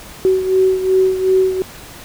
sine beating tone pair, 376 / 378.7 Hz, F#4 / F#4, +28 / +40 cents, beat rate 2.7 Hz, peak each -12 / -18 dBFS, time 0.25-1.62 s, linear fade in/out 0 ms, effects pink hiss -36 dBFS RMS until 2.04 s

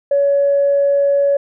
sine tone, 563 Hz, C#5, 27 cents sharp, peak -10 dBFS, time 0.11-1.37 s, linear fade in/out 5 ms, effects tanh soft clip ceiling -6 dBFS

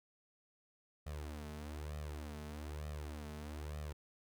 sawtooth tone with flanger, 75 Hz, D2, 37 cents sharp, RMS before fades -45 dBFS, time 1.06-3.93 s, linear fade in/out 10 ms, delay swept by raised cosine 1.6 to 4.7 ms, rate 1.1 Hz, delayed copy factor +0.8, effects none

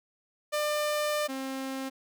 sawtooth tone pair in turn, 598 / 266.4 Hz, D5 / C4, +31 / +31 cents, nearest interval octave + major second, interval 1400 cents, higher first, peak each -23 / -29 dBFS, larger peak first, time 0.52-1.28 / 1.28-1.9 s, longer first, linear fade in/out 20 ms, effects none

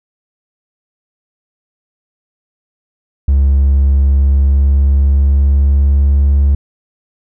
triangle tone with pitch glide, 68.9 to 70.27 Hz, C#2 to C#2, -10 to +24 cents, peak -4 dBFS, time 3.28-6.55 s, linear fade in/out 5 ms, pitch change +34 cents, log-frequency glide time 4.19-6.32 s, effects tanh soft clip ceiling -1 dBFS

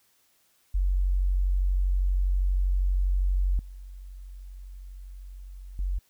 sine tone with level steps, 46.25 Hz, F#1, in tune, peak -21 / -39 / -25 dBFS, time 0.74-5.99 s, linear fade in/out 10 ms, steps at 3.59 / 5.79 s, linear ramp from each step 2 ms, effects white hiss -66 dBFS RMS until 6.09 s

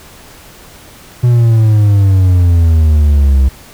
triangle exponential sweep, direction down, 123.47 to 65.41 Hz, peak -3 dBFS, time 1.23-3.49 s, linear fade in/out 10 ms, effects pink hiss -37 dBFS RMS until 3.73 s

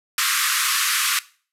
pink band-pass noise, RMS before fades -21 dBFS, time 0.18-1.19 s, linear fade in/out 2 ms, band 1100 to 14000 Hz, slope 96 dB/octave, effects noise-tail reverb RT60 0.4 s tail -19 dB re dry

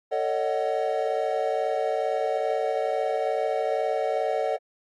triangle chord, D# half-diminished seventh, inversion second, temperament just, 448 / 560 / 622.3 / 746.7 Hz, A4 / C#5 / D#5 / F#5, +31 / +18 / 0 / +16 cents, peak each -27 dBFS, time 0.11-4.57 s, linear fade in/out 20 ms, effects AAC 32 kbps

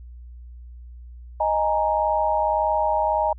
sine chord, D# suspended fourth, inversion none, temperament equal, 622.3 / 830.6 / 932.3 Hz, D#5 / G#5 / A#5, 0 / 0 / 0 cents, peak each -23 dBFS, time 1.4-3.33 s, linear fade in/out 5 ms, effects added 60 Hz sine -38 dBFS peak until 3.38 s

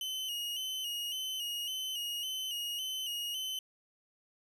40% pulse tone with vibrato, 2960 Hz, F#7, in tune, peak -34 dBFS, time 0.01-3.59 s, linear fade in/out 2 ms, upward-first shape square, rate 1.8 Hz, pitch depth 51 cents each way, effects none

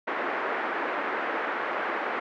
white band-pass noise, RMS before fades -30 dBFS, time 0.07-2.2 s, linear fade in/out 10 ms, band 290 to 1800 Hz, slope 24 dB/octave, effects none

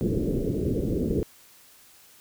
white low-pass noise, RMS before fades -26 dBFS, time 0.01-1.23 s, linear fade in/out 0 ms, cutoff 460 Hz, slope 48 dB/octave, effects white hiss -54 dBFS RMS until 2.2 s

